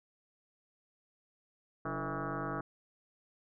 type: tone with frequency modulation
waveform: sine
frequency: 498.5 Hz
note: B4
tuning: 16 cents sharp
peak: -34 dBFS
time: 1.85-2.61 s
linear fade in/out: 5 ms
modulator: 158 Hz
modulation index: 6
effects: none